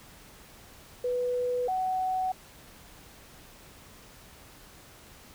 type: tone pair in turn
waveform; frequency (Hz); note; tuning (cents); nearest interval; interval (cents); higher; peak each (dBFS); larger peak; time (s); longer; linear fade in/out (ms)
sine; 493.9 / 747.7; B4 / F#5; 0 / +18; perfect fifth; 718; second; -26; neither; 1.04-1.68 / 1.68-2.32; neither; 5
effects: pink hiss -52 dBFS RMS until 5.34 s

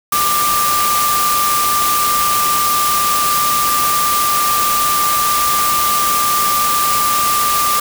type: tone in noise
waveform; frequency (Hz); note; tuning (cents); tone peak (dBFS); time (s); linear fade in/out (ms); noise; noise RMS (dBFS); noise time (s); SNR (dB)
sine; 1187; D6; +18; -14; 0.12-7.8; 5; white; -18; 0.12-7.8; +1
effects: none

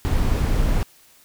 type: noise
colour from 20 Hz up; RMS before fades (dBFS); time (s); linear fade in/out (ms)
brown; -19; 0.05-0.83; 0
effects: white hiss -53 dBFS RMS until 1.24 s

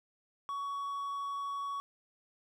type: tone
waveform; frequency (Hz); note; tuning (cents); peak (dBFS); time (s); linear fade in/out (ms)
triangle; 1122; C#6; +21; -33; 0.49-1.8; 0
effects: none

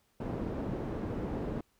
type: low-pass noise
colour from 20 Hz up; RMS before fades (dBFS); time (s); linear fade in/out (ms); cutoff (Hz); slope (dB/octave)
white; -36; 0.2-1.61; 5; 370; 12
effects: pink hiss -72 dBFS RMS until 1.79 s

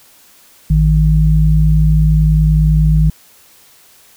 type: tone pair together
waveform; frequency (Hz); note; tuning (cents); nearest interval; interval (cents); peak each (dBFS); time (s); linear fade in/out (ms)
sine; 55 / 155.56; A1 / D#3; 0 / 0; octave + tritone; 1800; -10; 0.7-3.1; 5
effects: white hiss -46 dBFS RMS until 4.16 s

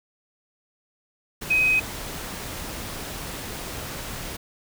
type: tone in noise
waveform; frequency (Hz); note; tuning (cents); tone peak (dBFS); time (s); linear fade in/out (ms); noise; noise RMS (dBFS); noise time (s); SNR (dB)
sine; 2522; D#7; +23; -17; 1.5-1.8; 10; pink; -34; 1.41-4.37; +14
effects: none

